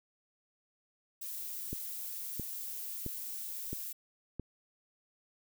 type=noise; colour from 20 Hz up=violet; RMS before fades=-41 dBFS; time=1.21-3.93 s; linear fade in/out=10 ms
type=click train; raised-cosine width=3 ms; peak=-25 dBFS; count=5; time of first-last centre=1.73-4.397 s; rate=1.5 Hz
effects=none